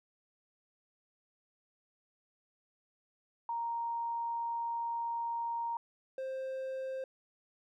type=tone pair in turn; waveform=sine / triangle; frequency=932.3 / 526.7 Hz; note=A#5 / C5; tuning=0 / +11 cents; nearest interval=minor seventh; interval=989 cents; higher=first; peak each=-33 / -34 dBFS; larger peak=first; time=3.49-5.77 / 6.18-7.04 s; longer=first; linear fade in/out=2 ms; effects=none